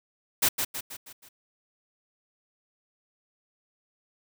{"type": "noise with echo", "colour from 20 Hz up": "white", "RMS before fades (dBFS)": -22, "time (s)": [0.42, 0.49], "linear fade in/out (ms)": 10, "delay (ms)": 160, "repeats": 5, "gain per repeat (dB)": -6, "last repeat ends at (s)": 1.29, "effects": []}